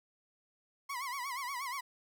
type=tone with vibrato; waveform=30% pulse; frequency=1046.5 Hz; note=C6; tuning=in tune; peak=-34 dBFS; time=0.89-1.81 s; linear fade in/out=10 ms; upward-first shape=sine; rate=8.4 Hz; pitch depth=140 cents each way; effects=none